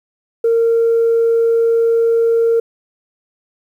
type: tone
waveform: sine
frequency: 460.2 Hz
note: A#4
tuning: 22 cents flat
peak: -9 dBFS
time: 0.44-2.6 s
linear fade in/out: 5 ms
effects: tanh soft clip ceiling -7 dBFS + 8-bit